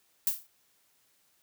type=noise with exponential decay; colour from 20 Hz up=violet; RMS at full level=-24 dBFS; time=0.27-0.47 s; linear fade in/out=1 ms; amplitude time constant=43 ms; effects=white hiss -69 dBFS RMS until 1.42 s + high-pass 60 Hz 12 dB/octave